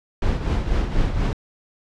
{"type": "noise with tremolo", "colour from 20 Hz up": "brown", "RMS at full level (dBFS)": -18, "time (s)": [0.22, 1.33], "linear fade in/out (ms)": 2, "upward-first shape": "triangle", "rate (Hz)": 4.1, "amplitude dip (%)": 65, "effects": ["low-pass 5000 Hz 12 dB/octave"]}